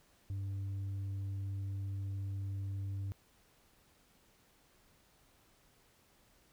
sine tone with tanh clipping, 98 Hz, G2, in tune, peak -37 dBFS, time 0.3-3.12 s, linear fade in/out 0 ms, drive 3 dB, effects pink hiss -68 dBFS RMS until 6.52 s

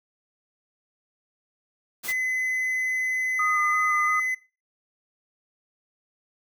white noise, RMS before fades -34 dBFS, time 2.03-2.13 s, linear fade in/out 20 ms
triangle tone, 2028 Hz, B6, 45 cents sharp, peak -22 dBFS, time 2.08-4.35 s, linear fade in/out 10 ms
sine tone with vibrato, 1230 Hz, D#6, 20 cents flat, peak -23 dBFS, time 3.39-4.2 s, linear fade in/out 5 ms, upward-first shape square, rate 2.9 Hz, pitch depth 17 cents each way
effects noise-tail reverb RT60 0.3 s tail -18 dB re dry

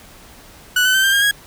30% pulse tone with pitch steps, 1480 / 1512.8 / 1546.4 / 1580.7 / 1615.8 / 1651.7 Hz, F#6 / F#6 / G6 / G6 / G#6 / G#6, 0 / +38 / -24 / +14 / -48 / -10 cents, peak -10 dBFS, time 0.76-1.312 s, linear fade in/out 5 ms, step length 92 ms, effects pink hiss -43 dBFS RMS until 1.46 s

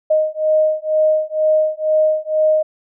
sine beating tone pair, 620 / 622.1 Hz, D#5 / D#5, -6 / 0 cents, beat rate 2.1 Hz, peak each -16 dBFS, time 0.1-2.63 s, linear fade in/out 10 ms, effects none

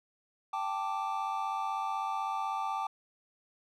triangle chord, G suspended second, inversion none, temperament equal, 784 / 880 / 1174.7 Hz, G5 / A5 / D6, 0 / 0 / 0 cents, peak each -34 dBFS, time 0.53-2.87 s, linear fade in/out 5 ms, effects none

